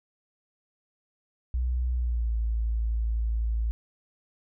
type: tone with pitch glide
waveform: sine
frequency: 61.74 to 55.97 Hz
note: B1 to A1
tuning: 0 to +30 cents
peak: -24 dBFS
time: 1.54-3.71 s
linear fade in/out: 0 ms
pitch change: -170 cents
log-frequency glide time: 1.93-2.35 s
effects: none